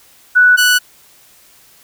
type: tone pair in turn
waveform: sine / sawtooth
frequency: 1480 / 1480 Hz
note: F#6 / F#6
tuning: 0 / 0 cents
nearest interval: unison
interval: 0 cents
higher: neither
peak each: -5 dBFS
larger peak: neither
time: 0.35-0.57 / 0.57-0.79 s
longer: neither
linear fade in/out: 20 ms
effects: white hiss -47 dBFS RMS until 1.83 s